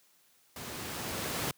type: noise with level ramp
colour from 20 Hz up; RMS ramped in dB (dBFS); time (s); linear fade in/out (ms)
pink; -42 to -32; 0.56-1.51; 2
effects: white hiss -66 dBFS RMS until 1.57 s + high-pass 100 Hz 12 dB/octave